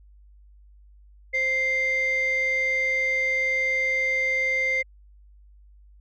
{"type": "tone pair together", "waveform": "sine", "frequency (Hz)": [523, 2093], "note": ["C5", "C7"], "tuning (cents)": [-1, 0], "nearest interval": "2 octaves", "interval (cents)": 2401, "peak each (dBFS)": [-29, -20], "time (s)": [1.33, 4.83], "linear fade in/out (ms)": 20, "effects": ["tanh soft clip ceiling -18 dBFS", "added 50 Hz sine -49 dBFS peak until 6 s"]}